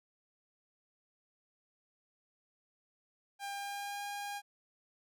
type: tone with pitch glide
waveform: sawtooth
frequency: 800 to 812.1 Hz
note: G5 to G#5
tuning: +35 to -39 cents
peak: -35 dBFS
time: 3.39-4.42 s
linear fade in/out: 50 ms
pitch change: +26 cents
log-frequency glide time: 3.52-4.04 s
effects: none